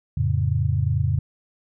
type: chord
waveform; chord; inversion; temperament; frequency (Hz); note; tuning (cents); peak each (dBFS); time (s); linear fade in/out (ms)
sine; F augmented; none; equal; 87.31 / 110 / 138.59; F2 / A2 / C#3; 0 / 0 / 0; -23; 0.17-1.19; 5
effects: none